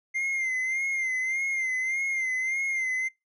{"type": "tone with vibrato", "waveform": "triangle", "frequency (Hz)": 2093, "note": "C7", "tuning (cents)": 0, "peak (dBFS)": -24, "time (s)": [0.14, 3.09], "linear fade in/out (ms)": 20, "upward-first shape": "sine", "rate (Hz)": 1.7, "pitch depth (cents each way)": 56, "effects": ["noise-tail reverb RT60 0.2 s tail -24 dB re dry", "resampled to 24000 Hz"]}